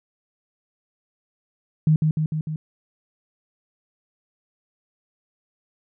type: tone with echo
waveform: sine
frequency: 155.56 Hz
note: D#3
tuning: in tune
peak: -13 dBFS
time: 1.87-1.96 s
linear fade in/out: 2 ms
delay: 150 ms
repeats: 4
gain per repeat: -3 dB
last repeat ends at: 2.56 s
effects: none